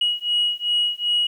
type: beating tone pair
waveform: sine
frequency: 2902 / 2904.6 Hz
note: F#7 / F#7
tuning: -34 / -33 cents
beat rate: 2.6 Hz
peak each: -21 dBFS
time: 0.01-1.27 s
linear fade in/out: 5 ms
effects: tanh soft clip ceiling -13 dBFS + 9-bit